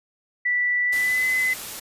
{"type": "tone with pitch glide", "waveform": "sine", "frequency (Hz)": [1966, 2027], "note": ["B6", "B6"], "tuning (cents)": [-8, 45], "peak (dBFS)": -19, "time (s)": [0.45, 1.54], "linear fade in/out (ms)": 10, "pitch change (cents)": 53, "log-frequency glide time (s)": [0.85, 1.27]}
{"type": "noise", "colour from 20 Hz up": "white", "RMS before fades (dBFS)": -34, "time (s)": [0.92, 1.8], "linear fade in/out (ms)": 10}
{"effects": ["resampled to 32000 Hz"]}